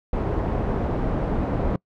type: low-pass noise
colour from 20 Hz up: pink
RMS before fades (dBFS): -24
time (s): 0.13-1.76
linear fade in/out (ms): 2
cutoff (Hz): 740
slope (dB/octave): 12
effects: noise-tail reverb RT60 0.1 s tail -25 dB re dry